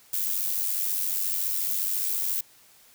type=noise with amplitude modulation; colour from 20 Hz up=violet; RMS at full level=-25 dBFS; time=0.13-2.41 s; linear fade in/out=5 ms; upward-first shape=sine; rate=94.3 Hz; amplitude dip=55%; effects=white hiss -56 dBFS RMS until 2.94 s